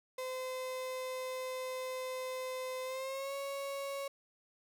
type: tone with pitch glide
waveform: 35% pulse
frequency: 514 to 554.1 Hz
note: C5 to C#5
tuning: -31 to -1 cents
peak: -36 dBFS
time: 0.18-4.08 s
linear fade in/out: 5 ms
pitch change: +130 cents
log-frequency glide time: 2.84-3.34 s
effects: none

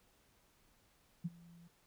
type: tone with ADSR envelope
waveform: sine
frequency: 170.4 Hz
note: F3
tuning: 42 cents flat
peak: -33 dBFS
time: 1.24-1.68 s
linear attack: 16 ms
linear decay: 32 ms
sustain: -23 dB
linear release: 9 ms
effects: pink hiss -71 dBFS RMS until 1.86 s

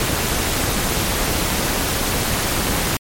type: noise with amplitude modulation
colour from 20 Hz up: pink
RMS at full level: -17 dBFS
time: 0-2.97 s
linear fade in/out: 2 ms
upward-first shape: sine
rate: 229 Hz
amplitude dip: 65%
effects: MP3 64 kbps

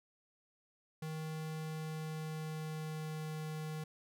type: tone with pitch glide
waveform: square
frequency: 157.2 to 155.66 Hz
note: D#3 to D#3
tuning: +18 to +1 cents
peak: -40 dBFS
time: 1.02-3.84 s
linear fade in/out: 5 ms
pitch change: -17 cents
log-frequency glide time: 1.6-3.39 s
effects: none

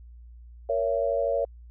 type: chord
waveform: sine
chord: A# diminished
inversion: none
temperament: just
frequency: 466.2 / 559.4 / 671.3 Hz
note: A#4 / C#5 / E5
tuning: 0 / +16 / +31 cents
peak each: -29 / -25 / -29 dBFS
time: 0.69-1.45 s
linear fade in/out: 5 ms
effects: added 59 Hz sine -44 dBFS peak until 1.7 s

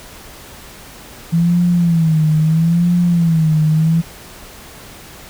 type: tone with vibrato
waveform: sine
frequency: 164.81 Hz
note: E3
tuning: in tune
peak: -10 dBFS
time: 1.32-4.02 s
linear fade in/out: 20 ms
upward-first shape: sine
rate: 0.76 Hz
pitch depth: 110 cents each way
effects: pink hiss -37 dBFS RMS until 5.29 s

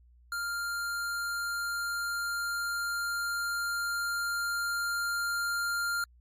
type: tone with level ramp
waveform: square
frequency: 1396.9 Hz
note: F6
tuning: in tune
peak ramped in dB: -32 to -29 dBFS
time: 0.32-6.04 s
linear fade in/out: 2 ms
effects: added 60 Hz sine -56 dBFS peak until 6.2 s + MP3 64 kbps

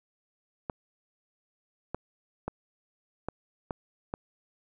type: clicks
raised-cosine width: 1 ms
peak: -18 dBFS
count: 6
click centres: 0.698 / 1.946 / 2.48 / 3.286 / 3.708 / 4.139 s
effects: none

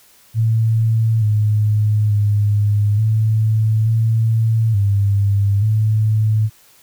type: tone with pitch steps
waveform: sine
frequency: 112.2 / 106.1 / 103.6 / 109.6 / 112.4 / 100.3 / 108.4 Hz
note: A2 / G#2 / G#2 / A2 / A2 / G2 / A2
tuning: +34 / +38 / -4 / -6 / +37 / +40 / -25 cents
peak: -12 dBFS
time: 0.34-6.5 s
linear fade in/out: 50 ms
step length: 880 ms
effects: white hiss -50 dBFS RMS until 6.82 s

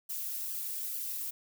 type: noise with flanger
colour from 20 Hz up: violet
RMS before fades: -37 dBFS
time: 0.09-1.31 s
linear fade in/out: 10 ms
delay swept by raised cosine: 0.65 to 4.75 ms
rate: 2.3 Hz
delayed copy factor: +0.8
effects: none

